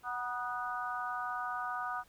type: harmonic tone with a mistuned harmonic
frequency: 246.9 Hz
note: B3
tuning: in tune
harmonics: 3 / 4 / 5 / 6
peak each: -40 / -42 / -38 / -41 dBFS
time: 0.03-2.04 s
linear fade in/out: 50 ms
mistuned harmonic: 4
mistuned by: -39 cents
effects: pink hiss -65 dBFS RMS until 2.08 s